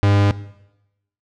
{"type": "tone", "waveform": "45% pulse", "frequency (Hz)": 101, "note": "G#2", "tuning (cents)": -48, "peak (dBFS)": -12, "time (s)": [0.03, 0.31], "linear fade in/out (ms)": 0, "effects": ["noise-tail reverb RT60 0.9 s tail -18 dB re dry", "low-pass 4000 Hz 12 dB/octave"]}